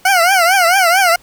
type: tone with vibrato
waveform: 20% pulse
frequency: 726 Hz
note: F#5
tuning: 33 cents flat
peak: -4 dBFS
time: 0.05-1.16 s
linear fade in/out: 5 ms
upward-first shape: triangle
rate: 4.5 Hz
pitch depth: 180 cents each way
effects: pink hiss -47 dBFS RMS until 1.22 s